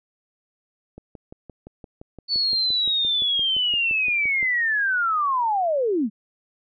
click train, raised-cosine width 2 ms, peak -26 dBFS, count 21, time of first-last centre 0.98-4.428 s, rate 5.8 Hz
sine linear sweep, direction down, 4495 to 191.4 Hz, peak -19 dBFS, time 2.28-6.1 s, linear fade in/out 50 ms
effects none

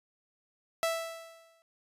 sawtooth tone with exponential decay, 659.3 Hz, E5, in tune, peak -22 dBFS, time 0.83-1.62 s, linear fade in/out 0 ms, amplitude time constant 170 ms, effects resampled to 32000 Hz

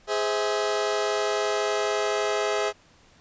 sawtooth chord, Ab augmented, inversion none, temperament just, 415.3 / 519.1 / 648.9 Hz, Ab4 / C5 / E5, 0 / -14 / -27 cents, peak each -22 / -27 / -24 dBFS, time 0.07-2.73 s, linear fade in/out 50 ms, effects pink hiss -57 dBFS RMS until 3.2 s + resampled to 16000 Hz

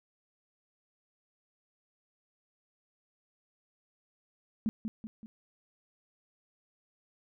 sine tone with echo, 220 Hz, A3, in tune, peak -26 dBFS, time 4.66-4.69 s, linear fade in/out 0 ms, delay 190 ms, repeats 3, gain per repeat -6 dB, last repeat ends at 5.26 s, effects none

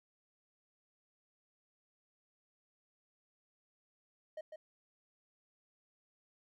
triangle tone with echo, 622.3 Hz, D#5, in tune, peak -39 dBFS, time 4.37-4.41 s, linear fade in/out 5 ms, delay 150 ms, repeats 1, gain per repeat -5 dB, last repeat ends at 4.56 s, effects none

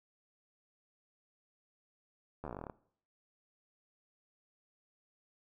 slowing click train, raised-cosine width 1 ms, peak -28 dBFS, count 14, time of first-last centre 2.44-2.698 s, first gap 12 ms, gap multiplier 1.08, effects noise-tail reverb RT60 0.6 s tail -20 dB re dry

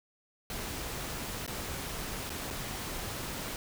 pink noise with dropouts, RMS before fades -38 dBFS, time 0.5-3.56 s, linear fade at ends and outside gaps 1 ms, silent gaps 1.464-1.477 / 2.295-2.302 / 2.504-2.508 s, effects none

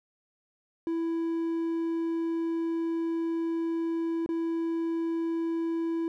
triangle tone with dropouts, 331 Hz, E4, 7 cents sharp, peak -25 dBFS, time 0.87-6.08 s, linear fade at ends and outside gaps 1 ms, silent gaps 4.262-4.29 s, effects none

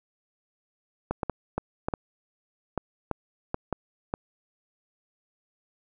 clicks, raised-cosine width 1 ms, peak -13 dBFS, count 11, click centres 1.11 / 1.232 / 1.297 / 1.58 / 1.885 / 1.938 / 2.777 / 3.113 / 3.544 / 3.727 / 4.139 s, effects none

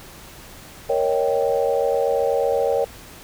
sine chord, Eb dominant seventh, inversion second, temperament equal with one note detuned, 466.2 / 554.4 / 627.3 / 784 Hz, Bb4 / Db5 / Eb5 / G5, 0 / 0 / +14 / 0 cents, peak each -21 / -21 / -27 / -26 dBFS, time 0.89-2.85 s, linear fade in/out 10 ms, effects pink hiss -42 dBFS RMS until 3.23 s

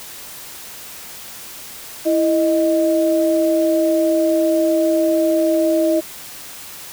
sine tone pair together, 329.6 / 622.2 Hz, E4 / D#5, 0 / 0 cents, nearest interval major seventh, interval 1100 cents, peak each -16 dBFS, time 2.05-6.01 s, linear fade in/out 20 ms, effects white hiss -35 dBFS RMS until 6.92 s

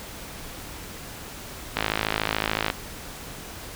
click train, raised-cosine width 0.3 ms, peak -6 dBFS, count 51, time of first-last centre 1.77-2.701 s, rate 53.7 Hz, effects pink hiss -39 dBFS RMS until 3.75 s

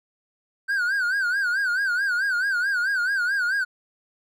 triangle tone with vibrato, 1523 Hz, F#6, 50 cents sharp, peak -19 dBFS, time 0.68-3.65 s, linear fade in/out 20 ms, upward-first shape sine, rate 4.6 Hz, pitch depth 130 cents each way, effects none

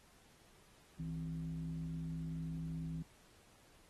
sine tone with frequency modulation, 162.3 Hz, E3, 27 cents flat, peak -39 dBFS, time 0.99-3.03 s, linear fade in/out 10 ms, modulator 99.5 Hz, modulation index 0.57, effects pink hiss -66 dBFS RMS until 3.89 s + AAC 32 kbps

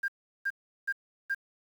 sine tone bursts, 1600 Hz, G6, 35 cents sharp, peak -26 dBFS, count 4, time 0.03-1.348 s, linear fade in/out 10 ms, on 52 ms, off 370 ms, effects tanh soft clip ceiling -23 dBFS + 9-bit

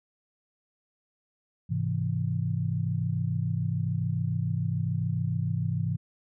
sine chord, Ab augmented, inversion none, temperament equal, 103.83 / 130.81 / 164.81 Hz, Ab2 / C3 / E3, 0 / 0 / 0 cents, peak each -30 dBFS, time 1.69-5.97 s, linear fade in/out 20 ms, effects none

